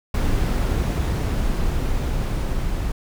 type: noise with level ramp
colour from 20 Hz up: brown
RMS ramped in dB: -19 to -24 dBFS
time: 0.14-2.92 s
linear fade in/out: 5 ms
effects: none